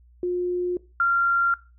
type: tone pair in turn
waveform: sine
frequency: 357 / 1382.5 Hz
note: F4 / F6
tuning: +38 / -18 cents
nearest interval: octave + major seventh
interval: 2344 cents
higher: second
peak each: -22 / -17 dBFS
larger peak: second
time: 0.23-0.77 / 1-1.54 s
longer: neither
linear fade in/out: 2 ms
effects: noise-tail reverb RT60 0.3 s tail -20 dB re dry + added 60 Hz sine -51 dBFS peak until 1.78 s